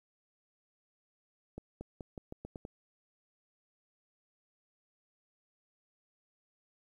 accelerating click train, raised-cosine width 2 ms, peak -29 dBFS, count 8, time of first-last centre 1.58-2.651 s, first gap 230 ms, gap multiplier 0.86, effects 11-bit

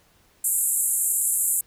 pink band-pass noise, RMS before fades -23 dBFS, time 0.44-1.61 s, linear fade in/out 5 ms, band 7400 to 13000 Hz, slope 96 dB/octave, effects pink hiss -60 dBFS RMS until 1.66 s

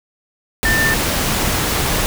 sine tone in noise, 1792 Hz, A6, 31 cents sharp, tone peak -15 dBFS, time 0.65-0.94 s, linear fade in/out 0 ms, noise pink, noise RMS -18 dBFS, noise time 0.63-2.06 s, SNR 0 dB, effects none

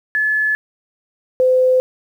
sine tone pair in turn, 1721 / 511.7 Hz, A6 / C5, -39 / -39 cents, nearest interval octave + major sixth, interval 2100 cents, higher first, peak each -14 / -10 dBFS, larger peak second, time 0.15-0.55 / 1.4-1.8 s, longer neither, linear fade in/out 0 ms, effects 8-bit

